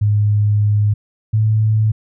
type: tone pair in turn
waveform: sine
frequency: 104.3 / 108.75 Hz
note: G#2 / A2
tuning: +8 / -20 cents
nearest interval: minor second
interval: 72 cents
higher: second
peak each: -11 dBFS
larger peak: neither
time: 0.01-0.94 / 1.33-1.92 s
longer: first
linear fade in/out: 10 ms
effects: none